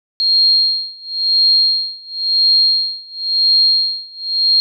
sine tone with tremolo, 4233 Hz, C8, 19 cents sharp, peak -8 dBFS, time 0.2-4.6 s, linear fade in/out 0 ms, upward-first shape sine, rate 0.96 Hz, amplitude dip 95%, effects none

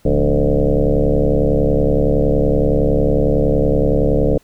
sine tone with frequency modulation, 227.5 Hz, A#3, 42 cents flat, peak -11 dBFS, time 0.05-4.38 s, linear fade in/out 5 ms, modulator 70.8 Hz, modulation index 4.9, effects pink hiss -54 dBFS RMS until 4.43 s

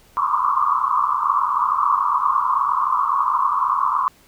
white band-pass noise, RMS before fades -19 dBFS, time 0.17-4.08 s, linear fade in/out 0 ms, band 990 to 1200 Hz, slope 96 dB/octave, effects pink hiss -53 dBFS RMS until 4.27 s

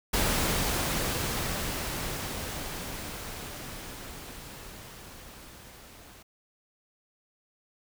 pink noise with level ramp, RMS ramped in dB -26 to -51 dBFS, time 0.13-6.23 s, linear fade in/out 10 ms, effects none

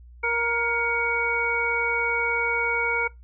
harmonic tone with a mistuned harmonic, 469.9 Hz, A#4, 14 cents sharp, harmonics 1 / 2 / 3 / 5, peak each -29 / -29 / -28 / -24 dBFS, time 0.23-3.08 s, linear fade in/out 10 ms, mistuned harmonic 5, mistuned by -82 cents, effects noise-tail reverb RT60 0.2 s tail -22 dB re dry + added 60 Hz sine -44 dBFS peak until 3.23 s

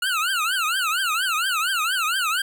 25% pulse tone with vibrato, 1396.9 Hz, F6, in tune, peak -17 dBFS, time 0.02-2.42 s, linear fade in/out 5 ms, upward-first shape triangle, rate 4.3 Hz, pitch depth 250 cents each way, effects none

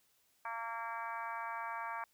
harmonic tone with a mistuned harmonic, 229.3 Hz, A#3, 28 cents flat, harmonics 3 / 4 / 5 / 6 / 7 / 8 / 9 / 10, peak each -48 / -42 / -44 / -49 / -47 / -56 / -57 / -51 dBFS, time 0.45-2.04 s, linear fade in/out 2 ms, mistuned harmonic 7, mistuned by +19 cents, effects white hiss -73 dBFS RMS until 2.13 s

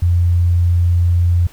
sine tone, 87 Hz, F2, 6 cents flat, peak -10 dBFS, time 0.02-1.47 s, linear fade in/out 5 ms, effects pink hiss -45 dBFS RMS until 1.52 s

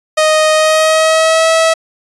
sawtooth tone with pitch glide, 622.3 to 649.1 Hz, D#5 to E5, 0 to -27 cents, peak -4 dBFS, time 0.17-1.74 s, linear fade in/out 10 ms, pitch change +73 cents, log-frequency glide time 0.53-1.49 s, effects resampled to 24000 Hz

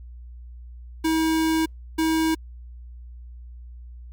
square tone bursts at uneven times, 320.5 Hz, E4, 49 cents flat, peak -20 dBFS, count 2, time 1.04-1.66 / 1.98-2.35 s, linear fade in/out 10 ms, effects added 60 Hz sine -38 dBFS peak until 4.12 s + Opus 48 kbps

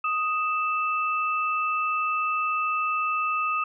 sine tone pair together, 1246.9 / 2642 Hz, D#6 / E7, +3 / +3 cents, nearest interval octave + minor second, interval 1300 cents, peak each -24 / -29 dBFS, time 0.04-3.64 s, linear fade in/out 5 ms, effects none

